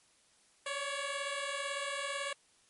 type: beating tone pair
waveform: 10% pulse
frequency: 553 / 571 Hz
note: C#5 / D5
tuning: -4 / -49 cents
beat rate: 18 Hz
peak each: -30 / -30 dBFS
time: 0.66-2.33 s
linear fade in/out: 5 ms
effects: white hiss -67 dBFS RMS until 2.69 s + MP3 48 kbps